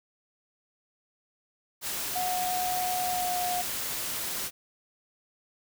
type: noise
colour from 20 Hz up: white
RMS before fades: -33 dBFS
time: 1.81-4.51 s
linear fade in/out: 50 ms
type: tone with pitch glide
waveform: sine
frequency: 729 to 719.8 Hz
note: F#5 to F#5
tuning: -26 to -48 cents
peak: -28 dBFS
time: 2.15-3.62 s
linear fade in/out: 10 ms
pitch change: -22 cents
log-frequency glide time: 3.01-3.37 s
effects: none